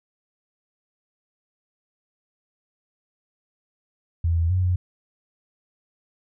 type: tone with pitch steps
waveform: sine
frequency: 83.8 / 83.2 / 92.1 / 90.2 Hz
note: E2 / E2 / F#2 / F#2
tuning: +29 / +17 / -7 / -44 cents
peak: -18 dBFS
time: 4.24-4.76 s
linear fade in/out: 5 ms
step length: 130 ms
effects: none